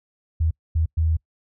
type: tone bursts at uneven times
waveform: sine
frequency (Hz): 80.4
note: E2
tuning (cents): -43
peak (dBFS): -17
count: 3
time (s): 0.4-0.51 / 0.75-0.86 / 0.97-1.17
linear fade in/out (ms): 10
effects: noise-tail reverb RT60 0.1 s tail -26 dB re dry